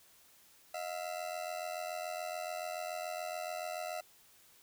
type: ring-modulated tone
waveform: 40% pulse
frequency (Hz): 670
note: E5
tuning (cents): +28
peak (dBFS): -34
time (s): 0.74-4.01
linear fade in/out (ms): 5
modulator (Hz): 43.5
effects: white hiss -63 dBFS RMS until 4.62 s